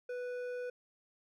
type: tone with hard clipping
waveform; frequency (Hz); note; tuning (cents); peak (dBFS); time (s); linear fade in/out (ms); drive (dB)
sine; 493.9; B4; 0; -39; 0.09-0.7; 5; 8
effects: none